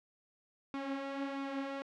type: tone with flanger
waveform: sawtooth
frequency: 274.9 Hz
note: C#4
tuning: 14 cents flat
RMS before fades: -39 dBFS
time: 0.74-1.82 s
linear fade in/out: 0 ms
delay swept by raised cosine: 0.82 to 5.82 ms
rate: 1.5 Hz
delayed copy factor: +0.5
effects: low-pass 3000 Hz 12 dB/octave